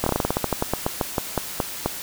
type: slowing click train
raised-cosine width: 1 ms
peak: -6 dBFS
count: 19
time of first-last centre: 0.04-1.86 s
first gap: 24 ms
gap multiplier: 1.15
effects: white hiss -33 dBFS RMS until 2.02 s